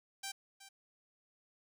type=tone with echo; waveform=5% pulse; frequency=784 Hz; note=G5; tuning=in tune; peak=-28 dBFS; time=0.23-0.32 s; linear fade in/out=10 ms; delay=370 ms; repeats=1; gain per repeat=-14 dB; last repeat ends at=0.69 s; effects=none